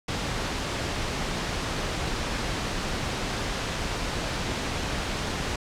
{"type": "noise", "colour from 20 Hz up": "pink", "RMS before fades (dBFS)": -29, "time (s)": [0.08, 5.56], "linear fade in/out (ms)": 5, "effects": ["low-pass 6000 Hz 12 dB/octave"]}